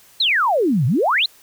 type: exponential two-way sweep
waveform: sine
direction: down then up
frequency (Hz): 4316 to 113.9 to 4316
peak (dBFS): -14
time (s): 0.2-1.26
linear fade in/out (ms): 5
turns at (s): 0.86
effects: white hiss -50 dBFS RMS until 1.42 s